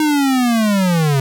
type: linear sweep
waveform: square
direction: down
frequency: 311.1 to 132.3 Hz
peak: -13 dBFS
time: 0-1.2 s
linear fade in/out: 2 ms
effects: none